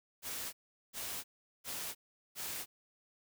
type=noise bursts; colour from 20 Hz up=white; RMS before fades=-41 dBFS; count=4; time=0.22-2.66 s; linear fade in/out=50 ms; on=310 ms; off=400 ms; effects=none